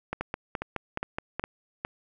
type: two click trains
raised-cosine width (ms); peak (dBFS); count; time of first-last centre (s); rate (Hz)
0.5; -15 / -15; 7 / 5; 0.13-1.396 / 0.21-1.849; 4.74 / 2.44
effects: none